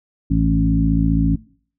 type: harmonic tone with a mistuned harmonic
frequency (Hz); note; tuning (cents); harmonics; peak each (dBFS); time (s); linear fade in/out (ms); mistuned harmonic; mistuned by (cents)
55; A1; 0; 1 / 2 / 3 / 4 / 5; -19 / -23 / -19 / -25 / -19; 0.3-1.36; 10; 2; -21
effects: noise-tail reverb RT60 0.5 s tail -21 dB re dry